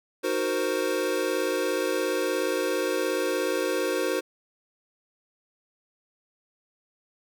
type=chord; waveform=square; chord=C half-diminished seventh; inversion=first; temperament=equal; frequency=311.1 / 370 / 466.2 / 523.3 Hz; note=Eb4 / Gb4 / Bb4 / C5; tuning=0 / 0 / 0 / 0 cents; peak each=-33 / -30 / -31 / -30 dBFS; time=0.23-4.21 s; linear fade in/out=20 ms; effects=none